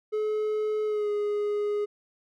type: tone with pitch glide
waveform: triangle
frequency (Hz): 427.9 to 414.8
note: A4 to G#4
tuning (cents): -48 to -2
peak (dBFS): -23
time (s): 0.12-1.86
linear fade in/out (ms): 20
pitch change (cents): -54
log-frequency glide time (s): 0.85-1.1
effects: none